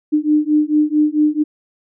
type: beating tone pair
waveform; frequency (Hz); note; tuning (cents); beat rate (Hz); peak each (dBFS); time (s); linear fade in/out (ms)
sine; 299.8 / 304.3; D4 / D#4; +36 / -38; 4.5; -15; 0.12-1.44; 20
effects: none